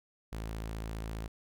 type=tone; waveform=sawtooth; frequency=54.8 Hz; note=A1; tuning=6 cents flat; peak=-33 dBFS; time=0.32-1.28 s; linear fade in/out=10 ms; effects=none